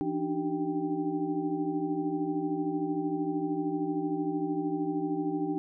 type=tone cluster; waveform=sine; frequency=168.3 / 291 / 304.1 / 383.9 / 786 Hz; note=E3 / D4 / D#4 / G4 / G5; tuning=+36 / -16 / -40 / -36 / +4 cents; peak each=-39 / -34 / -31 / -35 / -39 dBFS; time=0.01-5.58 s; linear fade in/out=0 ms; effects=none

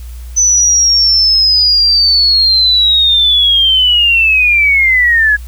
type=linear sweep; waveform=sine; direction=down; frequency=6050 to 1661.2 Hz; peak=-6 dBFS; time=0.36-5.37 s; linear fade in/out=20 ms; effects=added 60 Hz sine -24 dBFS peak until 5.47 s + white hiss -42 dBFS RMS until 5.47 s

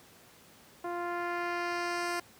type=tone with low-pass filter sweep; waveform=10% pulse; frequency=348.5 Hz; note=F4; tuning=4 cents flat; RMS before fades=-34 dBFS; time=0.84-2.2 s; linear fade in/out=5 ms; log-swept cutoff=900 to 11000 Hz; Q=0.78; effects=pink hiss -57 dBFS RMS until 2.39 s + high-pass 100 Hz 12 dB/octave

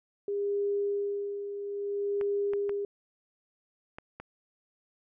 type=tone with tremolo; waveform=sine; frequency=404.4 Hz; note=G#4; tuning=46 cents flat; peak=-26 dBFS; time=0.28-2.85 s; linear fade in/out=2 ms; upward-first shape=sine; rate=0.6 Hz; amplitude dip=60%
type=clicks; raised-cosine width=0.5 ms; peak=-26 dBFS; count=5; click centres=2.212 / 2.535 / 2.694 / 3.985 / 4.2 s
effects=none

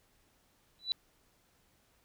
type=tone with exponential growth; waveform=sine; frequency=3966 Hz; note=B7; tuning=7 cents sharp; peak=-25 dBFS; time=0.79-0.92 s; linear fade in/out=0 ms; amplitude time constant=27 ms; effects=pink hiss -70 dBFS RMS until 2.04 s

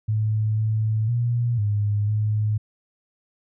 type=tone with pitch steps; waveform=sine; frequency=108.2 / 109.3 / 119.3 / 103.6 / 106.7 Hz; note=A2 / A2 / A#2 / G#2 / G#2; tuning=-29 / -11 / +41 / -4 / +47 cents; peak=-19 dBFS; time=0.08-2.58 s; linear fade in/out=10 ms; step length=500 ms; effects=none

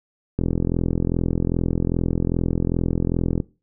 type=click train; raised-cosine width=3 ms; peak=-8 dBFS; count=129; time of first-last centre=0.39-3.402 s; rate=42.5 Hz; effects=noise-tail reverb RT60 0.3 s tail -21 dB re dry

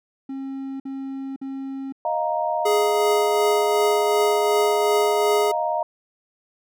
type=tone bursts; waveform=triangle; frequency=269.8 Hz; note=C#4; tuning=47 cents flat; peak=-26 dBFS; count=3; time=0.29-1.924 s; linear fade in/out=5 ms; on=510 ms; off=52 ms
type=chord; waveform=sine; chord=Eb suspended second; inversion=none; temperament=just; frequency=622.3 / 700 / 933.4 Hz; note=Eb5 / F5 / Bb5; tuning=0 / +4 / +2 cents; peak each=-25 dBFS; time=2.05-5.83 s; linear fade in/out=2 ms
type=tone with tremolo; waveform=square; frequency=417.5 Hz; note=G#4; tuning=9 cents sharp; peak=-18 dBFS; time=2.65-5.52 s; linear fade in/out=10 ms; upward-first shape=triangle; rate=2.7 Hz; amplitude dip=35%
effects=none

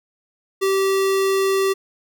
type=tone; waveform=square; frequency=387.5 Hz; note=G4; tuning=20 cents flat; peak=-17 dBFS; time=0.61-1.74 s; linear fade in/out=20 ms; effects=none

